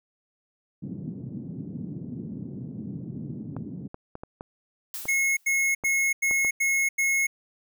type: band-pass noise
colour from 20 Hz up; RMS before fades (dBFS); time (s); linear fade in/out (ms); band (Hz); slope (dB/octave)
white; -36; 0.82-3.88; 10; 130 to 240; 24
type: clicks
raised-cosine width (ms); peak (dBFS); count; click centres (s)
1; -23; 9; 3.566 / 3.944 / 4.154 / 4.235 / 4.409 / 5.055 / 5.838 / 6.311 / 6.448
type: noise with exponential decay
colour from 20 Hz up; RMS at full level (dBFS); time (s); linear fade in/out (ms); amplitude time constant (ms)
blue; -33; 4.94-5.59; 1; 140
type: tone bursts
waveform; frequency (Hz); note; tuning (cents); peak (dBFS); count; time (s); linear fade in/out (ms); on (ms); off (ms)
square; 2172; C#7; -36; -22; 6; 5.08-7.27; 10; 290; 90
effects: none